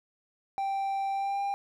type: tone with pitch glide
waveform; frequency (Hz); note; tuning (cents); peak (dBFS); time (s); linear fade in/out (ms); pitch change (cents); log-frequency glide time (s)
triangle; 784 to 798.6; G5 to G5; 0 to +32; -26; 0.58-1.54; 0; +32; 1.12-1.42
effects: none